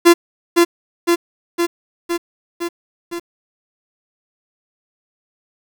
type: tone with echo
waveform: 45% pulse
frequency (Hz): 343.1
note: F4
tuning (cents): -31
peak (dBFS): -5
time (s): 0.05-0.14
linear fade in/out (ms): 20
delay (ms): 510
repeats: 6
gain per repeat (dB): -3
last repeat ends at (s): 3.2
effects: 7-bit